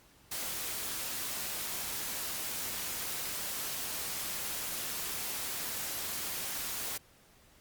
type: noise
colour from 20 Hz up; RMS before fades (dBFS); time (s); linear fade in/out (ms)
white; -37; 0.31-6.98; 10
effects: pink hiss -62 dBFS RMS until 7.6 s + Opus 48 kbps